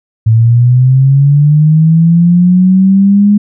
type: linear sweep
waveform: sine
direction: up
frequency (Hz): 110 to 207.7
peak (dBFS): -3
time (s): 0.26-3.38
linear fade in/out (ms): 10
effects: none